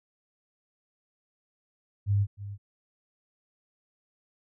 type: tone with echo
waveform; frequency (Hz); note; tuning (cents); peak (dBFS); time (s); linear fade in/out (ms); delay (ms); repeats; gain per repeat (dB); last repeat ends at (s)
sine; 100.9; G#2; -49; -21; 2.06-2.27; 50; 310; 1; -14; 2.58
effects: none